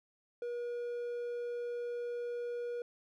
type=tone; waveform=triangle; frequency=480 Hz; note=B4; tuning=49 cents flat; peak=-34 dBFS; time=0.42-2.82 s; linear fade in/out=2 ms; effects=none